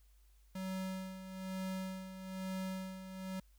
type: tone with tremolo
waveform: square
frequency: 188.5 Hz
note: F#3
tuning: 32 cents sharp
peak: -38 dBFS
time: 0.55-3.4 s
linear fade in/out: 5 ms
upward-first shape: sine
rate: 1.1 Hz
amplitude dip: 65%
effects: added 50 Hz sine -62 dBFS peak until 3.58 s + white hiss -75 dBFS RMS until 3.58 s